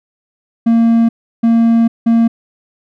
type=tone bursts at uneven times; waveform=triangle; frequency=230 Hz; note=A#3; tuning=23 cents flat; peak=-5 dBFS; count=3; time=0.66-1.09 / 1.43-1.88 / 2.06-2.28 s; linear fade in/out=10 ms; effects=none